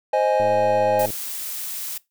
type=chord; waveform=triangle; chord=Ab major; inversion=first; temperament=equal; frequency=523.3 / 622.3 / 830.6 Hz; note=C5 / Eb5 / Ab5; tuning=0 / 0 / 0 cents; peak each=-19 dBFS; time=0.13-1.06 s; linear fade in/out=5 ms
type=click train; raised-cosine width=2 ms; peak=-21 dBFS; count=77; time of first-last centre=0.4-1.104 s; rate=108 Hz
type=noise; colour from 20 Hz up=blue; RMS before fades=-30 dBFS; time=0.99-1.98 s; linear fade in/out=5 ms
effects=noise-tail reverb RT60 0.2 s tail -21 dB re dry